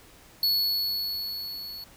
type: tone with level ramp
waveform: square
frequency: 4400 Hz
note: C#8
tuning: 14 cents flat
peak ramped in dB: -21 to -38 dBFS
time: 0.43-1.84 s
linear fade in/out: 2 ms
effects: pink hiss -53 dBFS RMS until 1.96 s